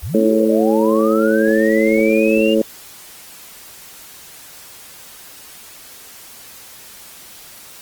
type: linear sweep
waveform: sine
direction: up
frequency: 53.6 to 2847 Hz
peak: -22 dBFS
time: 0.02-2.55 s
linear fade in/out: 20 ms
type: harmonic tone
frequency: 110 Hz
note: A2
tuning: in tune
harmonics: 2 / 3 / 4 / 5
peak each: -17 / -17 / -17 / -17 dBFS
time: 0.14-2.62 s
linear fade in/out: 5 ms
effects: white hiss -39 dBFS RMS until 7.81 s + Opus 24 kbps